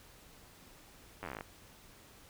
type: slowing click train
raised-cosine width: 0.5 ms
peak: -26 dBFS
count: 13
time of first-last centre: 1.23-1.409 s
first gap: 10 ms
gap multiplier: 1.07
effects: pink hiss -58 dBFS RMS until 2.29 s